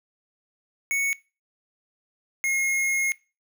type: tone pair in turn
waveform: square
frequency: 2217 / 2154 Hz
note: C#7 / C7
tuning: 0 / +50 cents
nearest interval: unison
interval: 50 cents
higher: first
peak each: -23 dBFS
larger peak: neither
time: 0.91-1.13 / 2.44-3.12 s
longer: second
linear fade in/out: 0 ms
effects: noise-tail reverb RT60 0.3 s tail -21 dB re dry